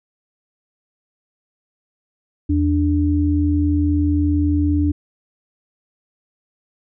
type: tone pair together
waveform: sine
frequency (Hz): 82.49 / 293.7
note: E2 / D4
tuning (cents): +2 / 0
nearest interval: octave + minor seventh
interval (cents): 2198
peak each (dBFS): -17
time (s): 2.49-4.92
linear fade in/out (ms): 10
effects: none